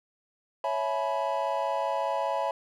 triangle chord, C# minor seventh, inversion none, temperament equal with one note detuned, 554.4 / 659.3 / 851.5 / 987.8 Hz, C#5 / E5 / G#5 / B5, 0 / 0 / +43 / 0 cents, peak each -30 dBFS, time 0.64-2.51 s, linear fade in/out 2 ms, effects none

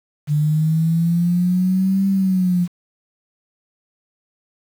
sine linear two-way sweep, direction up then down, 146.83 to 196 to 174.1 Hz, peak -14 dBFS, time 0.27-2.68 s, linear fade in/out 50 ms, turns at 2.08 s, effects 7-bit

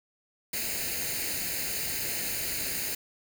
white noise with comb filter, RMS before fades -32 dBFS, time 0.53-2.95 s, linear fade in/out 5 ms, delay 0.44 ms, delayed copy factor +0.7, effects none

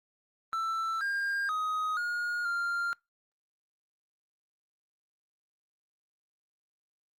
triangle tone with pitch steps, 1330 / 1607 / 1256 / 1432 / 1393 Hz, E6 / G6 / D#6 / F6 / F6, +15 / +43 / +16 / +43 / -5 cents, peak -27 dBFS, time 0.53-2.93 s, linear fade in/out 0 ms, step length 480 ms, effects noise-tail reverb RT60 0.2 s tail -24 dB re dry + Opus 24 kbps

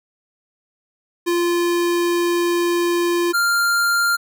square tone pair in turn, 346.5 / 1394.8 Hz, F4 / F6, -14 / -3 cents, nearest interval 2 octaves, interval 2411 cents, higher second, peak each -17 / -16 dBFS, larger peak second, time 1.26-3.33 / 3.33-4.17 s, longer first, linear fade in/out 20 ms, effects none

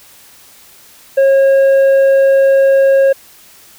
sine tone with tanh clipping, 543 Hz, C#5, 36 cents flat, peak -7 dBFS, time 1.17-3.13 s, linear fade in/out 10 ms, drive 5 dB, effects white hiss -42 dBFS RMS until 3.78 s

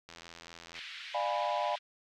click train, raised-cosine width 0.2 ms, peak -30 dBFS, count 60, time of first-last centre 0.09-0.79 s, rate 84.3 Hz
white band-pass noise, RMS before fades -45 dBFS, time 0.74-1.79 s, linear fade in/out 20 ms, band 1700 to 3600 Hz, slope 24 dB/octave
sine chord, D diminished seventh, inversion none, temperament equal with one note detuned, 598.6 / 698.5 / 830.6 / 987.8 Hz, D5 / F5 / Ab5 / Cb6, +33 / 0 / 0 / 0 cents, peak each -35 dBFS, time 1.14-1.76 s, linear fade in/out 10 ms
effects none

